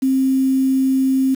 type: tone with quantisation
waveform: sine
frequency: 264.9 Hz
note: C4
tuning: 22 cents sharp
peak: -13 dBFS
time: 0.02-1.35 s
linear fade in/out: 10 ms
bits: 6
effects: none